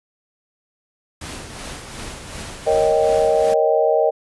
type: noise with tremolo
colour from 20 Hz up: pink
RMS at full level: -31 dBFS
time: 1.21-3.54 s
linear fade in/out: 5 ms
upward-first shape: sine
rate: 2.7 Hz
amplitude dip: 45%
type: chord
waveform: sine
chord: Eb dominant seventh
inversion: second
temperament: equal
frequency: 466.2 / 554.4 / 622.3 / 784 Hz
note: Bb4 / Db5 / Eb5 / G5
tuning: 0 / 0 / 0 / 0 cents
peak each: -18 / -21 / -17 / -22 dBFS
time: 2.66-4.11 s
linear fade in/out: 20 ms
effects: resampled to 24000 Hz